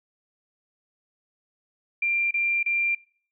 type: tone bursts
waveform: sine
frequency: 2377 Hz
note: D7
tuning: 20 cents sharp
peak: -21 dBFS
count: 3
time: 2.02-2.95 s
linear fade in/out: 5 ms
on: 290 ms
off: 30 ms
effects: noise-tail reverb RT60 0.5 s tail -23 dB re dry